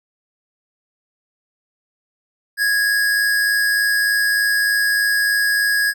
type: tone pair together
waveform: square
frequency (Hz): 1656.7 / 1760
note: G#6 / A6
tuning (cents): -5 / 0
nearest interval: minor second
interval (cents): 105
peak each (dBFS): -16 / -27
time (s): 2.57-5.94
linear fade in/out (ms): 50
effects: none